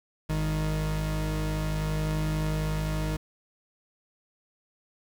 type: tone pair together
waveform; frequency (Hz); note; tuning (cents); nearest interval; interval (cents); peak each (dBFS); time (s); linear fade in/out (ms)
40% pulse; 51.67 / 155.56; G#1 / D#3; -8 / 0; octave + perfect fifth; 1908; -29 / -28; 0.29-3.17; 10
effects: 9-bit